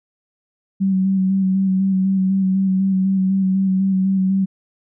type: tone with vibrato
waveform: sine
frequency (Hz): 190.7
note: G3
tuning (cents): -47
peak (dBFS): -14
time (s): 0.8-4.46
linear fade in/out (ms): 20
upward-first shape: square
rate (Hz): 4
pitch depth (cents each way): 21
effects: none